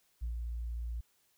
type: tone with ADSR envelope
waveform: sine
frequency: 58.27 Hz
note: A#1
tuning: in tune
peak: -31 dBFS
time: 0.21-1.01 s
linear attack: 23 ms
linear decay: 110 ms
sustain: -3 dB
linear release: 9 ms
effects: tanh soft clip ceiling -31 dBFS + white hiss -72 dBFS RMS until 1.37 s